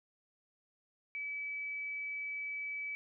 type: tone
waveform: sine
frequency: 2294 Hz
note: D7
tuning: 41 cents flat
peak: -37 dBFS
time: 1.15-2.95 s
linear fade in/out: 0 ms
effects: none